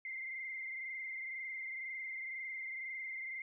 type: tone with frequency modulation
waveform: sine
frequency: 2093 Hz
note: C7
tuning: in tune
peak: -40 dBFS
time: 0.05-3.42 s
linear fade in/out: 2 ms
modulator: 22 Hz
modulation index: 2.3
effects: none